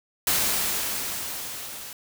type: noise with level ramp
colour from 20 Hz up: white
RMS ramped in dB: -22 to -39 dBFS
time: 0.27-1.93 s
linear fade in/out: 2 ms
effects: none